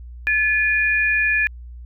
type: tone pair together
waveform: sine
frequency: 1725 / 2437 Hz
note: A6 / D#7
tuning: -35 / -37 cents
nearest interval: tritone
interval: 598 cents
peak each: -18 / -19 dBFS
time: 0.27-1.47 s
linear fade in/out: 0 ms
effects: added 60 Hz sine -34 dBFS peak until 1.85 s